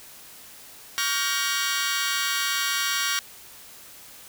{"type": "chord", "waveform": "15% pulse", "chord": "G half-diminished seventh", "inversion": "second", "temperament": "just", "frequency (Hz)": [1128.9, 1411.2, 1568, 1881.6], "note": ["Db6", "F6", "G6", "Bb6"], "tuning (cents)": [31, 18, 0, 16], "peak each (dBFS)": -23, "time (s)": [0.98, 3.19], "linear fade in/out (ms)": 0, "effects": ["white hiss -46 dBFS RMS until 4.28 s"]}